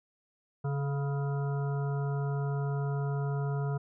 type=harmonic tone with a mistuned harmonic; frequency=140 Hz; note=C#3; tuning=18 cents sharp; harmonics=1 / 3 / 5 / 7 / 9 / 10; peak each=-29 / -39 / -43 / -46 / -48 / -49 dBFS; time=0.64-3.78 s; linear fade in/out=10 ms; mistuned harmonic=3; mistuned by=+26 cents; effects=none